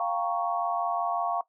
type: chord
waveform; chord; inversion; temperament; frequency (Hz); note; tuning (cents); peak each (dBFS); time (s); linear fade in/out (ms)
sine; G half-diminished seventh; third; equal; 698.5 / 784 / 932.3 / 1108.7; F5 / G5 / Bb5 / Db6; 0 / 0 / 0 / 0; -29 / -34 / -34 / -31; 0-1.41; 2
effects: noise-tail reverb RT60 0.1 s tail -17 dB re dry